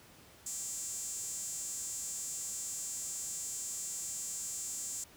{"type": "tone with high-pass filter", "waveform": "sawtooth", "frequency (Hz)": 392, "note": "G4", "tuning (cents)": 0, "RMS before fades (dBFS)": -40, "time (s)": [0.46, 5.04], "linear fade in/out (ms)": 5, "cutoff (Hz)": 7300, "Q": 6.3, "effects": ["pink hiss -58 dBFS RMS until 5.16 s", "high-pass 60 Hz 12 dB/octave"]}